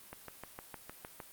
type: click train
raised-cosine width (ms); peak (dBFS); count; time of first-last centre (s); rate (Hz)
0.5; -28; 8; 0.13-1.202; 6.53
effects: white hiss -55 dBFS RMS until 1.32 s + Opus 32 kbps